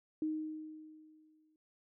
sine tone with exponential decay, 311.1 Hz, D#4, in tune, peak -31 dBFS, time 0.22-1.56 s, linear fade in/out 2 ms, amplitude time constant 290 ms, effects none

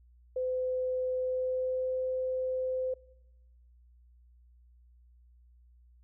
sine tone with pitch glide, 510 to 514.4 Hz, C5 to C5, -44 to -30 cents, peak -29 dBFS, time 0.36-2.94 s, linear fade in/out 5 ms, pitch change +14 cents, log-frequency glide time 1.17-2 s, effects noise-tail reverb RT60 1.0 s tail -23 dB re dry + added 60 Hz sine -57 dBFS peak until 6.03 s

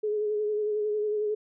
sine tone with vibrato, 422.2 Hz, G#4, 29 cents sharp, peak -25 dBFS, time 0.03-1.35 s, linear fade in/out 10 ms, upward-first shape sine, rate 11 Hz, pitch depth 30 cents each way, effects none

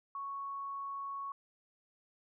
sine tone, 1108.7 Hz, C#6, in tune, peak -38 dBFS, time 0.15-1.32 s, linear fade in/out 2 ms, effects none

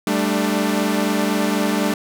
sawtooth chord, G suspended second, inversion none, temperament equal with one note detuned, 196 / 220 / 296.4 Hz, G3 / A3 / D4, 0 / 0 / +16 cents, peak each -18 dBFS, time 0.07-1.94 s, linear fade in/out 2 ms, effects none

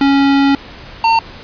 square tone pair in turn, 277.3 / 907.7 Hz, C#4 / A#5, +1 / -46 cents, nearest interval octave + major sixth, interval 2053 cents, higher second, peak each -9 dBFS, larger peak neither, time 0.01-0.55 / 1.04-1.19 s, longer first, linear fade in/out 2 ms, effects pink hiss -34 dBFS RMS until 1.43 s + resampled to 11025 Hz

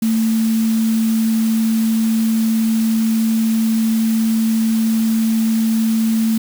sine tone in noise, 223.4 Hz, A3, 27 cents sharp, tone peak -13 dBFS, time 0.02-6.38 s, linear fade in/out 5 ms, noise white, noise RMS -31 dBFS, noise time 0.02-6.38 s, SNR +15 dB, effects none

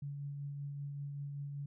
sine tone with tremolo, 142.3 Hz, C#3, 46 cents sharp, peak -38 dBFS, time 0.02-1.66 s, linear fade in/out 5 ms, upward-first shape triangle, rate 5.2 Hz, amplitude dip 30%, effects none

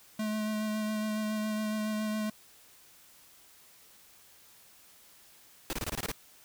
square tone with vibrato, 214.6 Hz, A3, 43 cents flat, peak -31 dBFS, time 0.19-2.3 s, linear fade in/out 5 ms, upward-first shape sine, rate 7.2 Hz, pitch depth 15 cents each way
pink noise bursts, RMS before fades -34 dBFS, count 8, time 5.7-6.116 s, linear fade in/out 0 ms, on 31 ms, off 24 ms
effects white hiss -58 dBFS RMS until 6.44 s

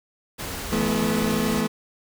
pink noise, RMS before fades -32 dBFS, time 0.38-1.62 s, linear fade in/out 20 ms
30% pulse chord, E suspended fourth, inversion none, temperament equal with one note detuned, 164.81 / 215.2 / 246.9 Hz, E3 / A3 / B3, 0 / -38 / 0 cents, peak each -26 / -21 / -24 dBFS, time 0.71-1.68 s, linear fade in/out 20 ms
effects none

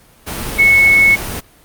sine tone in noise, 2200 Hz, C#7, 14 cents flat, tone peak -6 dBFS, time 0.58-1.16 s, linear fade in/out 20 ms, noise pink, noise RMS -23 dBFS, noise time 0.26-1.41 s, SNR +14 dB, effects pink hiss -47 dBFS RMS until 1.64 s + Opus 32 kbps

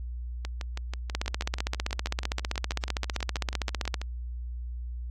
two click trains, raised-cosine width 0.2 ms, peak -18 / -11 dBFS, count 23 / 44, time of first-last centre 0.45-4.016 / 1.15-3.942 s, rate 6.17 / 15.4 Hz, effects added 60 Hz sine -33 dBFS peak until 5.1 s + AAC 64 kbps

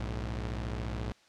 sawtooth tone pair together, 60.61 / 106.9 Hz, B1 / A2, -32 / -49 cents, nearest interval minor seventh, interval 983 cents, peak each -31 / -34 dBFS, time 0-1.12 s, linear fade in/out 0 ms, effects white hiss -62 dBFS RMS until 1.28 s + low-pass 5000 Hz 12 dB/octave

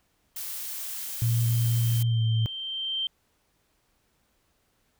sine tone with exponential growth, 3136 Hz, G7, in tune, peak -25 dBFS, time 0.35-3.07 s, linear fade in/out 2 ms, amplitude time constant 590 ms
blue noise, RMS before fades -35 dBFS, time 0.36-2.03 s, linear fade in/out 5 ms
sine tone with pitch glide, 116.54 to 112.18 Hz, A#2 to A2, 0 to +34 cents, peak -21 dBFS, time 1.22-2.46 s, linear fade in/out 0 ms, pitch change -66 cents, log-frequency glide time 2.07-2.22 s
effects pink hiss -70 dBFS RMS until 4.99 s

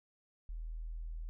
sine tone, 40.42 Hz, E1, 33 cents flat, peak -39 dBFS, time 0.49-1.29 s, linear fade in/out 0 ms, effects none

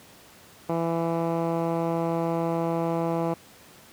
10% pulse tone with low-pass filter, 166.6 Hz, E3, 19 cents sharp, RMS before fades -26 dBFS, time 0.69-3.34 s, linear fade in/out 5 ms, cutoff 1000 Hz, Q 0.74, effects pink hiss -51 dBFS RMS until 3.92 s + high-pass 100 Hz 12 dB/octave

